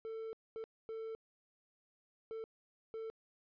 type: tone bursts at uneven times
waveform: triangle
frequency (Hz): 446.1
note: A4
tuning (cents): +24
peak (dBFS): -39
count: 5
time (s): 0.05-0.33 / 0.56-0.64 / 0.89-1.15 / 2.31-2.44 / 2.94-3.1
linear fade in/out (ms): 0
effects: resampled to 11025 Hz